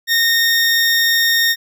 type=tone; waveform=20% pulse; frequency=1843 Hz; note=A#6; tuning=20 cents flat; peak=-7 dBFS; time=0.07-1.56 s; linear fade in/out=50 ms; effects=none